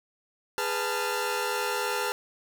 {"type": "tone cluster", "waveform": "sawtooth", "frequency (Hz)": [412.2, 495.3, 884, 1382], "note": ["G#4", "B4", "A5", "F6"], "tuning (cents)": [-13, 5, 8, -19], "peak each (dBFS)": -29, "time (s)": [0.58, 2.12], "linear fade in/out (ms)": 0, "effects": []}